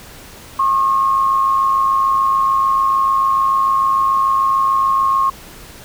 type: tone pair together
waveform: sine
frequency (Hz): 1082.2 / 1189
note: C#6 / D6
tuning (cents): -42 / +21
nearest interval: major second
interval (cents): 163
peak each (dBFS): -12 / -23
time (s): 0.59-5.3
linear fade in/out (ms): 5
effects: pink hiss -38 dBFS RMS until 5.84 s